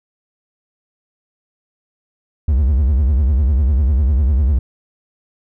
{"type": "tone with vibrato", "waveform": "triangle", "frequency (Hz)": 68.8, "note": "C#2", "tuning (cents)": -12, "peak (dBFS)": -9, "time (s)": [2.48, 4.59], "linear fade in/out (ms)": 5, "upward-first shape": "triangle", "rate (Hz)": 10, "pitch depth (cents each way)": 270, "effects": []}